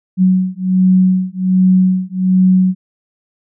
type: beating tone pair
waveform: sine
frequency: 185 / 186.3 Hz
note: F#3 / F#3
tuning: 0 / +12 cents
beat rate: 1.3 Hz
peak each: -12 dBFS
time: 0.17-2.75 s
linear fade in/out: 50 ms
effects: none